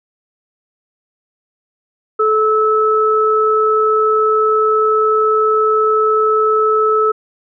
sine tone pair together, 433.3 / 1302.9 Hz, A4 / E6, -27 / -21 cents, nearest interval octave + perfect fifth, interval 1906 cents, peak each -13 dBFS, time 2.19-7.12 s, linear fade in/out 10 ms, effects none

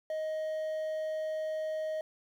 triangle tone with quantisation, 626 Hz, D#5, 10 cents sharp, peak -30 dBFS, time 0.1-2.01 s, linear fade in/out 2 ms, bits 10, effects none

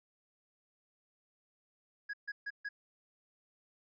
triangle tone bursts, 1661.2 Hz, G#6, in tune, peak -35 dBFS, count 4, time 2.09-2.69 s, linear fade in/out 10 ms, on 45 ms, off 140 ms, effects resampled to 16000 Hz

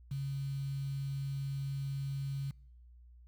sine tone with quantisation, 137.8 Hz, C#3, 10 cents flat, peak -34 dBFS, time 0.11-2.51 s, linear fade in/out 5 ms, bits 9, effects noise-tail reverb RT60 0.9 s tail -26 dB re dry + added 60 Hz sine -54 dBFS peak until 3.27 s

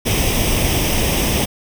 pink noise with comb filter, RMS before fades -17 dBFS, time 0.05-1.46 s, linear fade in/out 20 ms, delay 0.35 ms, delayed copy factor +0.65, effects none

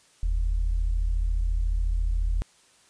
sine tone pair together, 42.1 / 76.3 Hz, E1 / D#2, +37 / -33 cents, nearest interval minor seventh, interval 1030 cents, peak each -22 / -33 dBFS, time 0.23-2.42 s, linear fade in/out 0 ms, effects white hiss -59 dBFS RMS until 2.89 s + resampled to 22050 Hz

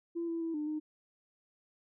sine tone with pitch steps, 338 / 332.7 / 328.9 / 300.5 / 306.7 Hz, E4 / E4 / E4 / D4 / D#4, +43 / +16 / -4 / +40 / -25 cents, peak -32 dBFS, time 0.15-0.8 s, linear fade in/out 20 ms, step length 130 ms, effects tanh soft clip ceiling -28 dBFS

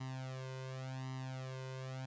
sawtooth tone with flanger, 130.81 Hz, C3, in tune, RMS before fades -44 dBFS, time 0-2.06 s, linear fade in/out 10 ms, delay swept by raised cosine 1 to 2 ms, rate 0.9 Hz, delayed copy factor +0.95, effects resampled to 16000 Hz + 13-bit

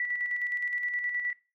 sine tone with tremolo, 1958 Hz, B6, 15 cents flat, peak -27 dBFS, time 0-1.33 s, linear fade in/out 2 ms, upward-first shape square, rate 9.6 Hz, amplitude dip 40%, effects noise-tail reverb RT60 0.3 s tail -18 dB re dry

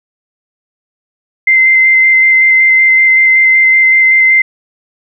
sine tone with vibrato, 2075 Hz, C7, 15 cents flat, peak -4 dBFS, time 1.47-4.42 s, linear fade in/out 5 ms, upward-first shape square, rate 5.3 Hz, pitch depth 9 cents each way, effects none

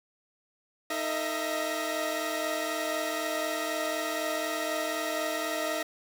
sawtooth tone cluster, 311.9 / 452.1 / 626 / 670 / 1889 Hz, D#4 / A4 / D#5 / E5 / A#6, +4 / +47 / +10 / +28 / +22 cents, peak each -33 / -37 / -30 / -30 / -35 dBFS, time 0.9-5.83 s, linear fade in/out 5 ms, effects none

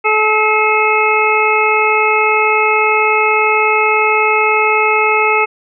harmonic tone, 430.9 Hz, A4, 36 cents flat, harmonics 1 / 2 / 3 / 5 / 6, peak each -16 / -16 / -16 / -16 / -16 dBFS, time 0.04-5.46 s, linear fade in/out 20 ms, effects none

